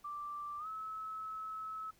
sine tone with pitch glide, 1174.7 to 1295.9 Hz, D6 to E6, 0 to -30 cents, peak -40 dBFS, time 0.04-1.91 s, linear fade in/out 10 ms, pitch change +170 cents, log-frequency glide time 0.58-0.67 s, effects pink hiss -68 dBFS RMS until 1.99 s

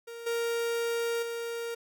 45% pulse tone with level steps, 466.2 Hz, A#4, in tune, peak -40 / -28 / -33 dBFS, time 0.07-1.75 s, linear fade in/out 10 ms, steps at 0.26 / 1.22 s, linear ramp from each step 10 ms, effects none

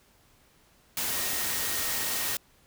sine tone in noise, 1864.7 Hz, A#6, in tune, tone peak -41 dBFS, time 1.11-2.35 s, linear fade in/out 2 ms, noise white, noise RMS -30 dBFS, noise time 0.97-2.37 s, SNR -14 dB, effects pink hiss -62 dBFS RMS until 2.66 s

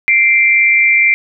sine tone pair together, 2093 / 2349 Hz, C7 / D7, 0 / 0 cents, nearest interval major second, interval 200 cents, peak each -10 dBFS, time 0.08-1.14 s, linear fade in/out 0 ms, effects none

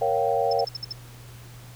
sine chord, G half-diminished seventh, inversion first, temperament equal with one note detuned, 466.2 / 554.4 / 698.5 / 779.5 Hz, Bb4 / Db5 / F5 / G5, 0 / 0 / 0 / -10 cents, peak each -26 dBFS, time 0.01-0.65 s, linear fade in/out 10 ms
sine tone bursts, 5274 Hz, E8, in tune, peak -28 dBFS, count 6, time 0.51-0.926 s, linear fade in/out 5 ms, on 21 ms, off 58 ms
effects added 120 Hz sine -43 dBFS peak until 1.75 s + pink hiss -49 dBFS RMS until 1.75 s

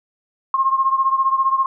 sine beating tone pair, 1067 / 1082 Hz, C6 / C#6, +34 / -42 cents, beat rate 15 Hz, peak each -16 / -20 dBFS, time 0.54-1.66 s, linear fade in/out 2 ms, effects none

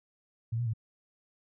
sine tone with pitch steps, 114.3 / 120.3 / 111.3 Hz, A#2 / B2 / A2, -34 / -45 / +20 cents, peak -28 dBFS, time 0.52-0.736 s, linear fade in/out 10 ms, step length 72 ms, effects none

